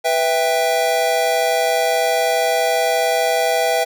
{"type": "chord", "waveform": "square", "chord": "E minor", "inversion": "second", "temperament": "just", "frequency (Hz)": [494.4, 659.3, 791.1], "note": ["B4", "E5", "G5"], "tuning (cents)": [2, 0, 16], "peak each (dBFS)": [-22, -19, -21], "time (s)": [0.04, 3.85], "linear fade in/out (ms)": 20, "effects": []}